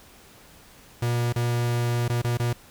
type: tone with dropouts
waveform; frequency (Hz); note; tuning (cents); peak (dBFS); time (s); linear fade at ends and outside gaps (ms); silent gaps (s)
45% pulse; 119.6; A#2; +45; -22; 1.02-2.53; 5; 1.326-1.359 / 2.081-2.097 / 2.218-2.244 / 2.373-2.397
effects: pink hiss -51 dBFS RMS until 2.7 s